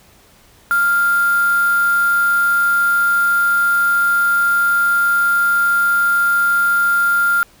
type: tone with quantisation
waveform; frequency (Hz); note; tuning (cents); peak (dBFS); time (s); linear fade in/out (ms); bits
sine; 1396.9; F6; 0; -12; 0.71-7.43; 0; 4
effects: pink hiss -49 dBFS RMS until 7.6 s